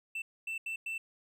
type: tone bursts at uneven times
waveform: triangle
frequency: 2670 Hz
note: E7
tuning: 22 cents sharp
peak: -33 dBFS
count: 4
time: 0.15-0.22 / 0.47-0.58 / 0.66-0.76 / 0.86-0.98 s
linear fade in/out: 5 ms
effects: none